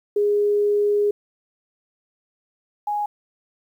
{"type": "tone pair in turn", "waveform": "sine", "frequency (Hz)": [412.4, 830.5], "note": ["G#4", "G#5"], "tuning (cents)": [-12, 0], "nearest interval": "octave", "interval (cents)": 1212, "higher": "second", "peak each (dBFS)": [-16, -21], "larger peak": "first", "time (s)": [[0.16, 1.11], [2.87, 3.06]], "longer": "first", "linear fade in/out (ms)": 5, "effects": ["9-bit"]}